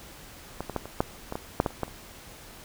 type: clicks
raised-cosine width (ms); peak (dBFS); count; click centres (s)
1; -17 / -19 / -13 / -24 / -8 / -18 / -17 / -6 / -11 / -30 / -13 / -30; 12; 0.606 / 0.697 / 0.763 / 0.856 / 1.005 / 1.324 / 1.355 / 1.601 / 1.662 / 1.706 / 1.833 / 1.88
effects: pink hiss -47 dBFS RMS until 2.64 s